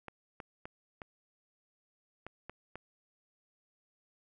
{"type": "clicks", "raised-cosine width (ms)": 0.5, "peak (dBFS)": -28, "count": 7, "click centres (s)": [0.083, 0.402, 0.655, 1.018, 2.266, 2.496, 2.756], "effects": []}